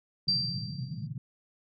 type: band-pass noise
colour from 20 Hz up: white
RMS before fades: -37 dBFS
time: 0.27-1.18 s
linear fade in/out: 2 ms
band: 110 to 180 Hz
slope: 48 dB/octave
type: tone with exponential decay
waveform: sine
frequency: 4699 Hz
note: D8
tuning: in tune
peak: -22 dBFS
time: 0.28-1.07 s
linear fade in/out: 5 ms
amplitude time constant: 170 ms
effects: none